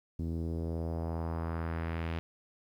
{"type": "tone with low-pass filter sweep", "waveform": "sawtooth", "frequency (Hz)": 82.41, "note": "E2", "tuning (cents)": 0, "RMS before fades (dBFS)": -35, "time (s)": [0.19, 2.19], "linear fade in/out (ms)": 0, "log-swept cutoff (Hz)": [270, 2900], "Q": 1.6, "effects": ["11-bit"]}